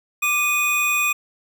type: tone pair together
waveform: square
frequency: 1181 / 2480 Hz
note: D6 / D#7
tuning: +9 / -6 cents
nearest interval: octave + minor second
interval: 1285 cents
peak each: -26 / -19 dBFS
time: 0.22-1.13 s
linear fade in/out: 10 ms
effects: none